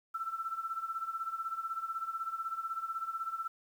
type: tone with tremolo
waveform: sine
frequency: 1334 Hz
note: E6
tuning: 20 cents sharp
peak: -31 dBFS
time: 0.14-3.48 s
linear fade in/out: 10 ms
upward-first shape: triangle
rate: 16 Hz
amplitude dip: 85%
effects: 10-bit